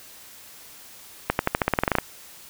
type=accelerating click train; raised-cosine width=0.5 ms; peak=-4 dBFS; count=13; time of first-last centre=1.3-1.985 s; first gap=91 ms; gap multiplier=0.91; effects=white hiss -46 dBFS RMS until 2.49 s